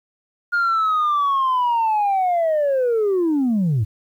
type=linear sweep; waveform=sine; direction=down; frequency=1425 to 96.1 Hz; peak=-14 dBFS; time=0.52-3.85 s; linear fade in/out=20 ms; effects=tanh soft clip ceiling -14 dBFS + 9-bit